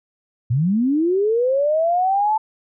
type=linear sweep; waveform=sine; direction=up; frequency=110 to 883 Hz; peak=-15 dBFS; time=0.5-2.38 s; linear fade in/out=10 ms; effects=none